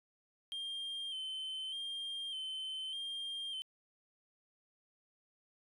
sine tone with vibrato, 3136 Hz, G7, in tune, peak -36 dBFS, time 0.52-3.62 s, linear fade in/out 0 ms, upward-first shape square, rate 0.83 Hz, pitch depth 36 cents each way, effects tanh soft clip ceiling -38 dBFS + 13-bit

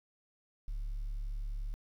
sine tone, 35.75 Hz, D1, 46 cents flat, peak -32 dBFS, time 0.68-1.74 s, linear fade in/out 0 ms, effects tanh soft clip ceiling -34 dBFS + 11-bit

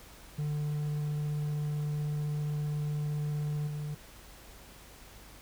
triangle tone with level steps, 148.7 Hz, D3, 22 cents sharp, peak -28 / -32 dBFS, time 0.38-3.95 s, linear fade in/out 10 ms, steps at 3.67 s, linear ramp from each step 5 ms, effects added 50 Hz sine -55 dBFS peak until 5.41 s + pink hiss -53 dBFS RMS until 5.41 s

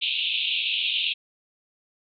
pink band-pass noise, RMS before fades -26 dBFS, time 0.01-1.14 s, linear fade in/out 20 ms, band 2500 to 3800 Hz, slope 96 dB/octave, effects none

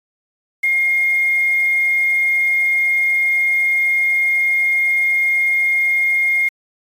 sine tone with quantisation, 2134 Hz, C7, 34 cents sharp, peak -13 dBFS, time 0.63-6.49 s, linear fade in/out 10 ms, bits 6, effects AAC 64 kbps

